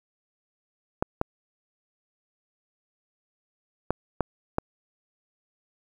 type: clicks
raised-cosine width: 1 ms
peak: -9 dBFS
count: 5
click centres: 1.025 / 1.214 / 3.906 / 4.207 / 4.584 s
effects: 8-bit